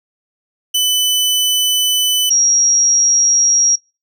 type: tone pair in turn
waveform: sawtooth / sine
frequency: 3000 / 5652 Hz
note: F#7 / F8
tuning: +23 / +20 cents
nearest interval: major seventh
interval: 1097 cents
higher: second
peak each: -9 dBFS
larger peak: neither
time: 0.74-2.3 / 2.3-3.76 s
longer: first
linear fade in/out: 10 ms
effects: noise-tail reverb RT60 0.3 s tail -25 dB re dry